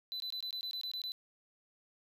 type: tone bursts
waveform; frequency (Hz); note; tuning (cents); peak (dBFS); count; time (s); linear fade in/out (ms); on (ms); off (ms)
triangle; 4004; B7; +23; -36; 10; 0.12-1.119; 0; 81; 21
effects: none